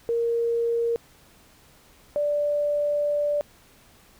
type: tone pair in turn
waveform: sine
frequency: 466.2 / 586.1 Hz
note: A#4 / D5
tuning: 0 / -4 cents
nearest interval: major third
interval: 396 cents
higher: second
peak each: -21 dBFS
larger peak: neither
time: 0.09-0.96 / 2.16-3.41 s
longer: second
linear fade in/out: 0 ms
effects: pink hiss -55 dBFS RMS until 4.19 s